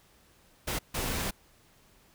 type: noise bursts at uneven times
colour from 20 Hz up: pink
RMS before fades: -32 dBFS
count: 2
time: 0.67-0.79 / 0.94-1.31 s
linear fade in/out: 10 ms
effects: pink hiss -62 dBFS RMS until 2.14 s